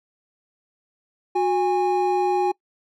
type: tone pair together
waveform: triangle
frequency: 364.8 / 819 Hz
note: F#4 / G#5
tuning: -24 / -24 cents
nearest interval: octave + major second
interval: 1400 cents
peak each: -19 dBFS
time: 1.35-2.52 s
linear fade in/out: 10 ms
effects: noise-tail reverb RT60 0.1 s tail -24 dB re dry